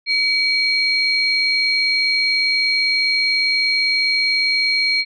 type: tone pair together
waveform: sine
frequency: 2272 / 4225 Hz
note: C#7 / C8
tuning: +42 / +16 cents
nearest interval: major seventh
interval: 1074 cents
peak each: -17 dBFS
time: 0.06-5.05 s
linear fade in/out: 50 ms
effects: tanh soft clip ceiling -7 dBFS